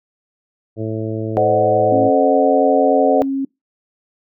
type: harmonic tone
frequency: 110 Hz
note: A2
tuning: in tune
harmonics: 1 / 2 / 3 / 4 / 5 / 6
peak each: -24 / -29 / -25 / -27 / -30 / -34 dBFS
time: 0.76-2.11 s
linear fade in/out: 50 ms
type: chord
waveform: sine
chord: A diminished seventh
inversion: none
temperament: equal with one note detuned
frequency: 440 / 523.3 / 613.7 / 740 Hz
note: A4 / C5 / Eb5 / Gb5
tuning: 0 / 0 / -24 / 0 cents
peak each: -17 dBFS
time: 1.37-3.22 s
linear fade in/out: 0 ms
type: tone with pitch glide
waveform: sine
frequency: 273.3 to 271.4 Hz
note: C#4 to C#4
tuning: -24 to -36 cents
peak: -17 dBFS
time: 1.92-3.45 s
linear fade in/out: 5 ms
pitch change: -12 cents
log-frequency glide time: 2.86-3.32 s
effects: noise-tail reverb RT60 0.2 s tail -25 dB re dry